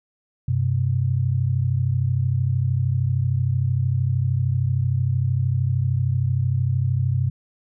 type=tone pair together; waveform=sine; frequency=96.5 / 129.6 Hz; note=G2 / C3; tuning=-27 / -16 cents; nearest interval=perfect fourth; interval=511 cents; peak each=-22 / -20 dBFS; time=0.48-7.3 s; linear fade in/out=5 ms; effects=none